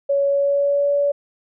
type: tone with pitch glide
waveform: sine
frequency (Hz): 560 to 571.1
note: C#5 to D5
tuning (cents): +18 to -49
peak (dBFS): -15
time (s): 0.09-1.12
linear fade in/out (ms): 10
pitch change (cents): +33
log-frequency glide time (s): 0.27-0.92
effects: none